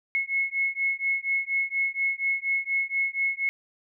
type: beating tone pair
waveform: sine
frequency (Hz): 2180 / 2184.2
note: C#7 / C#7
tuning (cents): -29 / -26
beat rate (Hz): 4.2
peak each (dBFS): -27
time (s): 0.15-3.49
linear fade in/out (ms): 0
effects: none